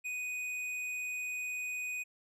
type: tone with hard clipping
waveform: sine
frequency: 2489 Hz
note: D#7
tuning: in tune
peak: -37 dBFS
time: 0.04-2.04 s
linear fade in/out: 20 ms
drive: 8 dB
effects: none